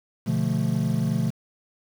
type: chord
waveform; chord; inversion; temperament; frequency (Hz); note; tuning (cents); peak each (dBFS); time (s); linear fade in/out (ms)
triangle; B half-diminished seventh; none; equal; 123.47 / 146.83 / 174.61 / 220; B2 / D3 / F3 / A3; 0 / 0 / 0 / 0; -25; 0.26-1.31; 20
effects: 7-bit